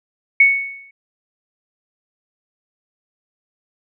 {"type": "tone with exponential decay", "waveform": "sine", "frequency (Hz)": 2217, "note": "C#7", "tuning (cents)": 0, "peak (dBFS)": -5, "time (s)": [0.4, 0.91], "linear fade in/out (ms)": 5, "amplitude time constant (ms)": 110, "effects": []}